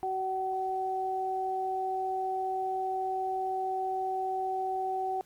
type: tone pair together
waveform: sine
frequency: 377.1 / 757.5 Hz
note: F#4 / F#5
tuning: +33 / +40 cents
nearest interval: octave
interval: 1207 cents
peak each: -35 / -30 dBFS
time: 0.03-5.21 s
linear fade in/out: 0 ms
effects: pink hiss -63 dBFS RMS until 5.25 s + Opus 32 kbps